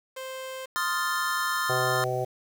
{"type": "tone", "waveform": "sawtooth", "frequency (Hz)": 523.3, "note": "C5", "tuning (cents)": 0, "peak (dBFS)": -31, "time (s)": [0.16, 0.66], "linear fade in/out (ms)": 10}
{"type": "chord", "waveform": "square", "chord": "F dominant seventh", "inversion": "second", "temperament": "equal", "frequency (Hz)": [1046.5, 1244.5, 1396.9, 1760], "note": ["C6", "Eb6", "F6", "A6"], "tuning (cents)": [0, 0, 0, 0], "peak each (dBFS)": -32, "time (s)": [0.76, 2.04], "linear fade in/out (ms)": 0}
{"type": "harmonic tone", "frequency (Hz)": 126.5, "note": "B2", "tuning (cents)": 42, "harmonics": [1, 3, 4, 5, 6], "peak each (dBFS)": [-32, -32, -32, -32, -32], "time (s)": [1.69, 2.25], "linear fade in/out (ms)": 10}
{"effects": ["8-bit"]}